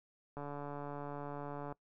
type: click train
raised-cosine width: 1 ms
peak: -30 dBFS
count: 196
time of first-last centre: 0.37-1.724 s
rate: 144 Hz
effects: noise-tail reverb RT60 0.1 s tail -22 dB re dry